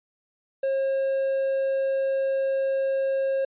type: tone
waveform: triangle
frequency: 539 Hz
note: C#5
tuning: 49 cents flat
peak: -20 dBFS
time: 0.63-3.45 s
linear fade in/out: 5 ms
effects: resampled to 8000 Hz